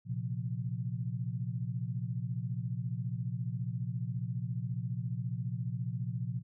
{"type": "chord", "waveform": "sine", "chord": "Bb suspended second", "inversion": "none", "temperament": "just", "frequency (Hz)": [116.54, 131.11, 174.81], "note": ["Bb2", "C3", "F3"], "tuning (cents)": [0, 4, 2], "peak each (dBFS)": [-36, -37, -40], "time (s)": [0.05, 6.43], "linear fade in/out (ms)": 50, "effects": []}